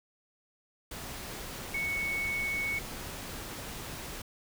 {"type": "tone in noise", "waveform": "sine", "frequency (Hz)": 2217, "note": "C#7", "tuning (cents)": 0, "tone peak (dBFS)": -30, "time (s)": [1.74, 2.79], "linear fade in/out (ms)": 5, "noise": "pink", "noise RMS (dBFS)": -41, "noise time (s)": [0.91, 4.22], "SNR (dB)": 8, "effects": []}